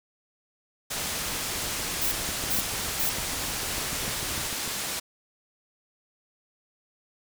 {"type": "low-pass noise", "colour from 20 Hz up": "white", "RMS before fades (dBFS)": -32, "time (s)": [0.9, 5], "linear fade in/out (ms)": 10, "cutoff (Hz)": 10000, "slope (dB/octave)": 12}
{"type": "noise with tremolo", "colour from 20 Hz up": "pink", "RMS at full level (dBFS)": -37, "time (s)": [0.95, 4.48], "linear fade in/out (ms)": 20, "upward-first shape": "triangle", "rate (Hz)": 3.3, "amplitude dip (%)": 35}
{"type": "noise bursts", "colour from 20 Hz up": "violet", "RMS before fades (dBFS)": -27, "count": 3, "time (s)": [2.01, 3.1], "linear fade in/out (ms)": 10, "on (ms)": 110, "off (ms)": 380}
{"type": "click train", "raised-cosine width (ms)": 3, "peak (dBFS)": -25, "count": 18, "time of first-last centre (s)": [2.14, 4.677], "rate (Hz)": 6.7}
{"effects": []}